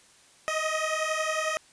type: beating tone pair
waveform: 15% pulse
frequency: 622.3 / 633.3 Hz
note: D#5 / D#5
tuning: 0 / +30 cents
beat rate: 11 Hz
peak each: -23 dBFS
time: 0.48-1.57 s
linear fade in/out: 0 ms
effects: white hiss -57 dBFS RMS until 1.72 s + resampled to 22050 Hz